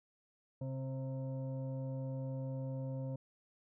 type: tone with frequency modulation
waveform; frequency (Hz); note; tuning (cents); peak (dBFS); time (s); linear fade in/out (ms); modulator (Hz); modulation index
sine; 133.3; C3; +33; -37; 0.61-3.16; 5; 397; 0.76
effects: none